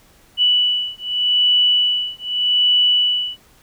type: beating tone pair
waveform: sine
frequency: 2960 / 2960.83 Hz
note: F#7 / F#7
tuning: 0 / +1 cents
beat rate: 0.83 Hz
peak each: -17 dBFS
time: 0.37-3.38 s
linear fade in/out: 50 ms
effects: pink hiss -52 dBFS RMS until 3.62 s

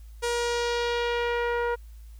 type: tone with low-pass filter sweep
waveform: sawtooth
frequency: 476.1 Hz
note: A#4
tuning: 37 cents sharp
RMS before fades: -27 dBFS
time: 0.22-1.76 s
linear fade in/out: 20 ms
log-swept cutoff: 9200 to 1400 Hz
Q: 1.3
effects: added 55 Hz sine -42 dBFS peak until 2.19 s + white hiss -63 dBFS RMS until 2.19 s

